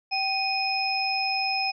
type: tone cluster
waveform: sine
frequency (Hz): 775 / 2483 / 5140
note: G5 / D#7 / E8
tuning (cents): -20 / -4 / -45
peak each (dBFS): -28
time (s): 0.11-1.72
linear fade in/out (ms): 20
effects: none